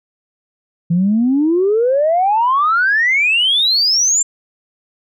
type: exponential sweep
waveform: sine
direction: up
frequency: 164.81 to 7430 Hz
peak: -10 dBFS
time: 0.9-4.23 s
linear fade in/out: 10 ms
effects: tanh soft clip ceiling -6 dBFS